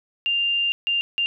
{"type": "tone bursts at uneven times", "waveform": "sine", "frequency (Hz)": 2794, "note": "F7", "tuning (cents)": 0, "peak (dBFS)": -19, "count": 3, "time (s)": [[0.26, 0.72], [0.87, 1.01], [1.18, 1.26]], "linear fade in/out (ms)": 0, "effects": []}